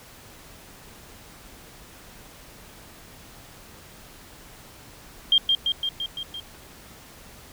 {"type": "tone with echo", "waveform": "sine", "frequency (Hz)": 3198, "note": "G7", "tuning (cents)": 34, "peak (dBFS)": -14, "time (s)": [5.32, 5.38], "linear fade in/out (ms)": 2, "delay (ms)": 170, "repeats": 6, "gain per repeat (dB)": -3, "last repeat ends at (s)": 6.4, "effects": ["pink hiss -47 dBFS RMS until 7.52 s"]}